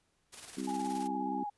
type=noise with tremolo; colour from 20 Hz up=white; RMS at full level=-46 dBFS; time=0.32-1.08 s; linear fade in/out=20 ms; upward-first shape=square; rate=19 Hz; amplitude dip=45%
type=harmonic tone; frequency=65.41 Hz; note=C2; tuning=in tune; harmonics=3 / 4 / 5 / 6; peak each=-41 / -37 / -41 / -45 dBFS; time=0.57-1.44 s; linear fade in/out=5 ms
type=tone with vibrato; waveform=sine; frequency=830.6 Hz; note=G#5; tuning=in tune; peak=-35 dBFS; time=0.67-1.5 s; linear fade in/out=10 ms; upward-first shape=square; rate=17 Hz; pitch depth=26 cents each way
effects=pink hiss -75 dBFS RMS until 1.57 s + resampled to 24000 Hz